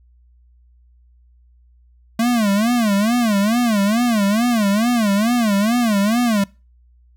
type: tone with vibrato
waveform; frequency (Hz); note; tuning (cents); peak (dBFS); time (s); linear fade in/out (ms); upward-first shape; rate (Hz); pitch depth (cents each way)
square; 220; A3; 0; -15; 2.19-6.44; 5; sine; 2.3; 190
effects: noise-tail reverb RT60 0.3 s tail -24 dB re dry + added 60 Hz sine -49 dBFS peak until 7.16 s